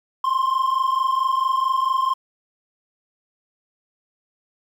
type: tone pair together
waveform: triangle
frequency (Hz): 1046.5 / 1071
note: C6 / C6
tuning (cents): 0 / +40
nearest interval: unison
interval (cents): 40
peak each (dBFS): -17 / -19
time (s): 0.24-2.14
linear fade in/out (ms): 5
effects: tanh soft clip ceiling -12 dBFS + 9-bit